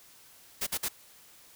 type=noise bursts; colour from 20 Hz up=white; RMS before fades=-31 dBFS; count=3; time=0.61-0.886 s; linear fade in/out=10 ms; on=58 ms; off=51 ms; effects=white hiss -56 dBFS RMS until 1.55 s